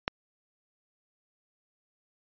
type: click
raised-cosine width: 0.3 ms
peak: -10 dBFS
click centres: 0.079 s
effects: resampled to 11025 Hz